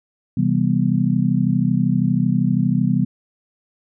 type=chord; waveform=sine; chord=C major seventh; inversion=none; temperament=just; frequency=130.81 / 163.52 / 196.22 / 245.3 Hz; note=C3 / E3 / G3 / B3; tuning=0 / -14 / +2 / -12 cents; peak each=-21 / -20 / -20 / -21 dBFS; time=0.37-3.05 s; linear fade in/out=5 ms; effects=none